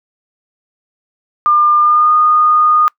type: tone with pitch glide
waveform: sine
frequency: 1200 to 1228 Hz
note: D6 to D#6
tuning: +37 to -23 cents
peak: -7 dBFS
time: 1.46-2.88 s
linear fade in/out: 0 ms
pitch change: +40 cents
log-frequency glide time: 1.79-2.13 s
effects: noise-tail reverb RT60 0.1 s tail -24 dB re dry